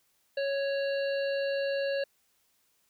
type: harmonic tone with a mistuned harmonic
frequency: 554.4 Hz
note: C#5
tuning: in tune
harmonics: 1 / 3 / 5 / 7 / 8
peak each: -28 / -38 / -42 / -45 / -46 dBFS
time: 0.37-2.04 s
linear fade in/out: 5 ms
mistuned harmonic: 7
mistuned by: +43 cents
effects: white hiss -71 dBFS RMS until 2.89 s